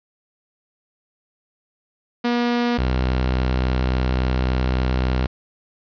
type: tone pair in turn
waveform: sawtooth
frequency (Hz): 240 / 63.57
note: B3 / C2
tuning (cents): -49 / -49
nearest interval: octave + major seventh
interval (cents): 2300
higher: first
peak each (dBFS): -14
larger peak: neither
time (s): 2.24-2.78 / 2.78-5.27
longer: second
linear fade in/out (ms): 10
effects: resampled to 11025 Hz + 7-bit